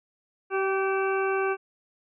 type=harmonic tone with a mistuned harmonic; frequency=385.6 Hz; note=G4; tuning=28 cents flat; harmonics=1 / 2 / 3 / 4 / 6 / 7; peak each=-25 / -32 / -32 / -32 / -38 / -39 dBFS; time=0.5-1.57 s; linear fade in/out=50 ms; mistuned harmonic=2; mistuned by=+17 cents; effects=none